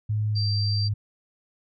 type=tone with pitch glide; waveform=sine; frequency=106.6 to 104.04 Hz; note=G#2 to G#2; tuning=+46 to +4 cents; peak=-22 dBFS; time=0.09-0.94 s; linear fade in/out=10 ms; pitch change=-42 cents; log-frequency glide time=0.29-0.48 s
type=tone; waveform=sine; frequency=4697 Hz; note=D8; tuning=1 cent flat; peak=-28 dBFS; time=0.35-0.89 s; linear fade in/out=20 ms
effects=none